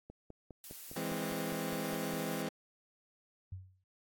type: click train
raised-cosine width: 2 ms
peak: -35 dBFS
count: 11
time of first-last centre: 0.1-2.137 s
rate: 4.91 Hz
type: noise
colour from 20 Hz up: blue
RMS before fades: -48 dBFS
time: 0.64-2.42 s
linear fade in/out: 0 ms
type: chord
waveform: 20% pulse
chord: E augmented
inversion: none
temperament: equal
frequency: 164.81 / 207.7 / 261.6 Hz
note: E3 / G#3 / B#3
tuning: 0 / 0 / 0 cents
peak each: -35 dBFS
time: 0.96-2.49 s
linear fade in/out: 5 ms
type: tone with exponential decay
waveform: sine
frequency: 93.4 Hz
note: F#2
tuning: 17 cents sharp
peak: -38 dBFS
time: 3.52-3.84 s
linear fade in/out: 5 ms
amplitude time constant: 69 ms
effects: AAC 64 kbps